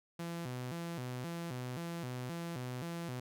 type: tone with vibrato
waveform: sawtooth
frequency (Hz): 145.8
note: D3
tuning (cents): -12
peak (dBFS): -35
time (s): 0.19-3.2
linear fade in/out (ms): 5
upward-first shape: square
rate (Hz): 1.9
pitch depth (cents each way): 260
effects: none